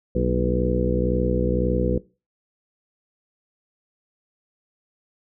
harmonic tone with a mistuned harmonic, 61.9 Hz, B1, 5 cents sharp, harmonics 1 / 2 / 3 / 4 / 5 / 6 / 7 / 8, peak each -25 / -28 / -25 / -30 / -30 / -28 / -30 / -25 dBFS, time 0.15-1.98 s, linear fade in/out 5 ms, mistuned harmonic 4, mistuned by -74 cents, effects noise-tail reverb RT60 0.3 s tail -21 dB re dry

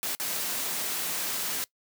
white noise with dropouts, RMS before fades -31 dBFS, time 0.03-1.64 s, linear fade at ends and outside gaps 0 ms, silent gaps 0.15-0.199 s, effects noise-tail reverb RT60 0.1 s tail -21 dB re dry + high-pass 150 Hz 12 dB/octave

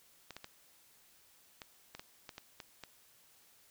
clicks, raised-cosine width 0.2 ms, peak -28 dBFS, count 10, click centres 0.307 / 0.366 / 0.444 / 1.618 / 1.95 / 1.995 / 2.292 / 2.381 / 2.602 / 2.837 s, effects white hiss -65 dBFS RMS until 3.7 s

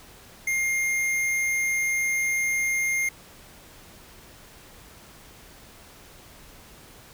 sine tone with hard clipping, 2121 Hz, C7, 23 cents sharp, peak -24 dBFS, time 0.47-3.09 s, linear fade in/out 5 ms, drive 14 dB, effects pink hiss -49 dBFS RMS until 7.13 s

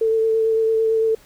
sine tone with vibrato, 445.5 Hz, A4, 22 cents sharp, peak -15 dBFS, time 0.01-1.15 s, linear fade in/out 5 ms, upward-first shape sine, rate 8.9 Hz, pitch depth 14 cents each way, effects pink hiss -51 dBFS RMS until 1.25 s

